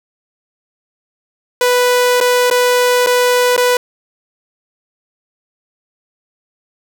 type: tone with dropouts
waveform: sawtooth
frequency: 493.9 Hz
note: B4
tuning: in tune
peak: -6 dBFS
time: 1.61-3.77 s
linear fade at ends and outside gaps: 2 ms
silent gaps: 2.203-2.21 / 2.501-2.511 / 3.063-3.07 / 3.565-3.577 s
effects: none